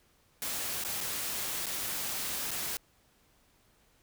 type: noise with dropouts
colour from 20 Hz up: white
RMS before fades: -35 dBFS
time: 0.42-2.77 s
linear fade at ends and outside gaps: 1 ms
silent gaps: 0.838-0.848 / 1.006-1.01 / 1.659-1.666 / 2.508-2.514 s
effects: pink hiss -67 dBFS RMS until 4.02 s